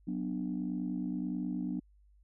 sine chord, B minor, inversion second, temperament just, 185.21 / 246.9 / 296.3 Hz, F#3 / B3 / D4, +2 / 0 / +15 cents, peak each -36 / -36 / -37 dBFS, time 0.07-1.8 s, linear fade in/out 10 ms, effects tanh soft clip ceiling -25 dBFS + added 50 Hz sine -60 dBFS peak until 2.23 s

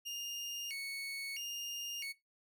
30% pulse tone with vibrato, 2500 Hz, D#7, 8 cents sharp, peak -37 dBFS, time 0.05-2.13 s, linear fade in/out 20 ms, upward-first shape square, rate 0.76 Hz, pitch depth 210 cents each way, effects noise-tail reverb RT60 0.2 s tail -19 dB re dry

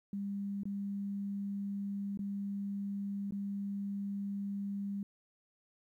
sine tone with dropouts, 200 Hz, G3, 35 cents sharp, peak -35 dBFS, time 0.13-5.03 s, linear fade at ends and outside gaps 2 ms, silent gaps 0.634-0.654 / 2.174-2.191 / 3.309-3.322 s, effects 12-bit

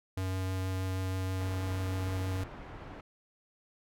square tone with vibrato, 93.9 Hz, F#2, 26 cents sharp, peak -32 dBFS, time 0.17-2.44 s, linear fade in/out 5 ms, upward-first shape triangle, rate 6.3 Hz, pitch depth 9 cents each way
pink low-pass noise, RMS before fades -46 dBFS, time 1.4-3.01 s, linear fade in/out 5 ms, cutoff 1700 Hz, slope 12 dB/octave
effects none

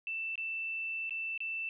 sine tone with dropouts, 2662 Hz, E7, 16 cents sharp, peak -34 dBFS, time 0.07-1.69 s, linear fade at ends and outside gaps 1 ms, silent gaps 0.356-0.378 / 1.095-1.107 / 1.377-1.404 s, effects none

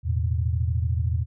sine chord, E suspended fourth, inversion none, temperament equal, 82.41 / 110 / 123.47 Hz, E2 / A2 / B2, 0 / 0 / 0 cents, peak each -23 / -27 / -29 dBFS, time 0.03-1.26 s, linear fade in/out 50 ms, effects none

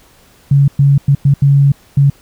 sine tone bursts at uneven times, 140.1 Hz, C#3, 19 cents sharp, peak -5 dBFS, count 6, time 0.51-0.68 / 0.79-0.98 / 1.08-1.15 / 1.25-1.34 / 1.42-1.72 / 1.97-2.1 s, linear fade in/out 5 ms, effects pink hiss -47 dBFS RMS until 2.21 s

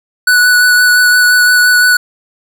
square tone with vibrato, 1480 Hz, F#6, in tune, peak -6 dBFS, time 0.27-1.97 s, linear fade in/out 5 ms, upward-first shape sine, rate 5.8 Hz, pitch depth 13 cents each way, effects none

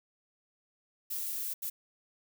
violet noise bursts at uneven times, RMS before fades -36 dBFS, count 2, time 1.1-1.54 / 1.62-1.7 s, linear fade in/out 10 ms, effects none

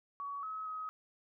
sine tone with pitch steps, 1128 / 1282 / 1267 Hz, C#6 / E6 / D#6, +30 / -49 / +31 cents, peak -38 dBFS, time 0.2-0.89 s, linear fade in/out 0 ms, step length 230 ms, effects none

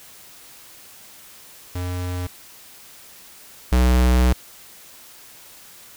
square tone pair in turn, 89.8 / 62.25 Hz, F2 / B1, +49 / +14 cents, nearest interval tritone, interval 635 cents, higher first, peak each -25 / -14 dBFS, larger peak second, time 1.75-2.27 / 3.72-4.33 s, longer second, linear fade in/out 5 ms, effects white hiss -45 dBFS RMS until 5.96 s

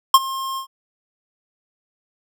square tone with ADSR envelope, 1067 Hz, C6, 34 cents sharp, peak -5 dBFS, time 0.14-0.67 s, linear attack 3 ms, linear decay 41 ms, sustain -20 dB, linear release 96 ms, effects none

